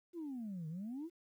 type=exponential two-way sweep; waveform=sine; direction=down then up; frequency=359.7 to 152.1 to 353.6 Hz; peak=-39 dBFS; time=0.13-1.1 s; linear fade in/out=50 ms; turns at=0.68 s; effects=tanh soft clip ceiling -38 dBFS + 12-bit